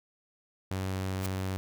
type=tone; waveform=sawtooth; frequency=94.7 Hz; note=F#2; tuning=41 cents sharp; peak=-27 dBFS; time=0.71-1.57 s; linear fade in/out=0 ms
type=noise with exponential growth; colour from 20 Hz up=white; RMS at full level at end=-33 dBFS; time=1.18-1.26 s; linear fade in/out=2 ms; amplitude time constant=17 ms
effects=none